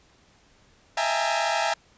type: tone cluster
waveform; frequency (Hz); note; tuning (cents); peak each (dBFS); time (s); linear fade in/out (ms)
sawtooth; 637 / 669 / 799 / 848 / 926; D#5 / E5 / G5 / G#5 / A#5; +41 / +25 / +33 / +36 / -12; -29 / -24 / -25 / -25 / -26; 0.97-1.74; 5
effects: pink hiss -59 dBFS RMS until 1.97 s + resampled to 16000 Hz